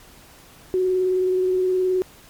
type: tone with vibrato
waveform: sine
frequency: 370 Hz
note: F#4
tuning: in tune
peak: -17 dBFS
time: 0.74-2.02 s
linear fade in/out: 0 ms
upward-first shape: sine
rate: 19 Hz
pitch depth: 18 cents each way
effects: pink hiss -48 dBFS RMS until 2.29 s + MP3 96 kbps